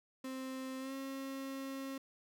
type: tone with pitch glide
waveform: 35% pulse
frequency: 262 to 270 Hz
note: C4 to C#4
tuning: +2 to -45 cents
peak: -39 dBFS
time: 0.24-1.98 s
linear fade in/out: 5 ms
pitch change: +53 cents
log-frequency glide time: 0.79-0.93 s
effects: none